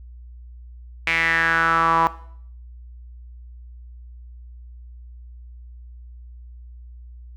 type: tone with band-pass filter sweep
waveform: sawtooth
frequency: 164.81 Hz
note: E3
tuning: in tune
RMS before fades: -19 dBFS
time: 1.07-2.07 s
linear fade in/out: 0 ms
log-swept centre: 2300 to 1000 Hz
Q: 5.7
effects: noise-tail reverb RT60 0.6 s tail -17 dB re dry + added 60 Hz sine -38 dBFS peak until 7.36 s